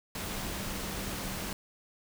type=tone in noise; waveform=sine; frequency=193.8 Hz; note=G3; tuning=20 cents flat; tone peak=-43 dBFS; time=0.15-1.53 s; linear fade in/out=2 ms; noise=pink; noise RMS=-37 dBFS; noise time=0.15-1.53 s; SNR=-9 dB; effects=none